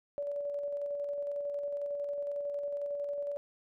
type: tone with tremolo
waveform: sine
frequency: 574 Hz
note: D5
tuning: 40 cents flat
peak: -32 dBFS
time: 0.18-3.37 s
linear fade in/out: 0 ms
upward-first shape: square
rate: 11 Hz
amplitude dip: 25%
effects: none